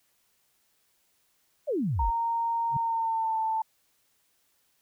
sine exponential sweep, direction down, 647 to 37.05 Hz, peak -25 dBFS, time 1.67-2.11 s, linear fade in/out 20 ms
sine tone with pitch glide, 925 to 885.8 Hz, A#5 to A5, -14 to +11 cents, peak -25 dBFS, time 1.99-3.62 s, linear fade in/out 5 ms, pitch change -75 cents, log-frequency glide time 2.73-3.39 s
sine tone with exponential growth, 136.8 Hz, C#3, 23 cents flat, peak -25 dBFS, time 2.69-2.77 s, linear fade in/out 5 ms, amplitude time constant 16 ms
effects white hiss -70 dBFS RMS until 4.81 s

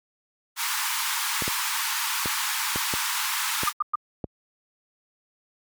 pink high-pass noise, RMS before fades -27 dBFS, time 0.56-3.73 s, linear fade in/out 50 ms, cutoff 860 Hz, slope 96 dB/octave
clicks, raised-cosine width 2 ms, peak -16 dBFS, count 7, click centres 1.422 / 1.479 / 2.258 / 2.759 / 2.938 / 3.634 / 4.242 s
sine tone bursts, 1209 Hz, D6, 50 cents sharp, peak -19 dBFS, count 3, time 3.67-3.956 s, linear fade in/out 5 ms, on 22 ms, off 110 ms
effects high-pass 60 Hz 12 dB/octave + MP3 96 kbps

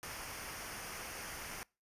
pink noise with comb filter, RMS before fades -45 dBFS, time 0.03-1.63 s, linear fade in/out 0 ms, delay 0.26 ms, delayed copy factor -0.6, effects noise-tail reverb RT60 0.3 s tail -25 dB re dry + resampled to 32000 Hz

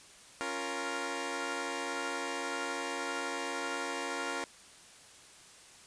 10% pulse chord, Bb minor, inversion first, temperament equal, 277.2 / 349.2 / 466.2 Hz, Db4 / F4 / Bb4, 0 / 0 / 0 cents, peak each -31 / -31 / -30 dBFS, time 0.41-4.44 s, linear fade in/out 0 ms, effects white hiss -55 dBFS RMS until 5.86 s + resampled to 22050 Hz

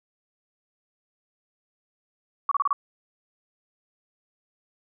sine tone bursts, 1131 Hz, C#6, 34 cents sharp, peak -19 dBFS, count 5, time 2.49-2.73 s, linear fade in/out 2 ms, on 24 ms, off 30 ms, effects none

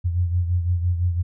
sine beating tone pair, 87.31 / 93.21 Hz, F2 / F#2, 0 / +13 cents, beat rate 5.9 Hz, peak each -19 / -27 dBFS, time 0.04-1.23 s, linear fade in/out 20 ms, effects none

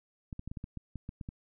clicks, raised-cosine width 5 ms, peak -27 dBFS, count 11, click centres 0.328 / 0.394 / 0.476 / 0.515 / 0.572 / 0.641 / 0.773 / 0.957 / 1.091 / 1.212 / 1.289 s, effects none

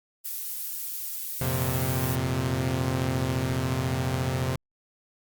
violet noise, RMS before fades -33 dBFS, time 0.24-2.16 s, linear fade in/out 20 ms
sawtooth chord, F suspended fourth, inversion none, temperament equal, 87.31 / 116.54 / 130.81 Hz, F2 / Bb2 / C3, 0 / 0 / 0 cents, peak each -28 / -28 / -23 dBFS, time 1.41-4.56 s, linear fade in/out 5 ms
effects Opus 48 kbps

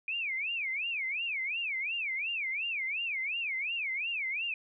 sine tone with vibrato, 2403 Hz, D7, 39 cents sharp, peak -31 dBFS, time 0.08-4.54 s, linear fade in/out 2 ms, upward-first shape sine, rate 2.8 Hz, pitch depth 270 cents each way, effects none

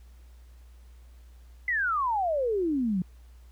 sine exponential sweep, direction down, 2048 to 173.7 Hz, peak -24 dBFS, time 1.68-3.02 s, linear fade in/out 2 ms, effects added 60 Hz sine -48 dBFS peak until 3.51 s + pink hiss -65 dBFS RMS until 3.51 s

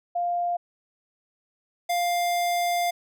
sine / square tone pair in turn, 700 / 700 Hz, F5 / F5, +4 / +4 cents, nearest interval unison, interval 0 cents, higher neither, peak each -23 dBFS, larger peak neither, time 0.15-0.57 / 1.89-2.91 s, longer second, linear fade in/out 10 ms, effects none

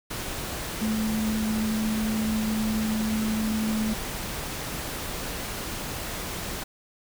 sine tone in noise, 217.8 Hz, A3, 17 cents flat, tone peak -24 dBFS, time 0.81-3.94 s, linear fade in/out 10 ms, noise pink, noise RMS -33 dBFS, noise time 0.1-6.64 s, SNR +6 dB, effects none

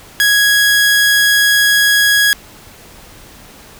sawtooth tone, 1661.2 Hz, G#6, in tune, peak -5 dBFS, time 0.2-2.33 s, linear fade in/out 0 ms, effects pink hiss -39 dBFS RMS until 3.79 s

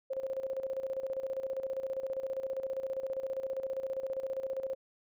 sine tone with tremolo, 532 Hz, C5, 29 cents sharp, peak -31 dBFS, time 0.1-4.75 s, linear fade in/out 10 ms, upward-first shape square, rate 15 Hz, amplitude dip 65%, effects none

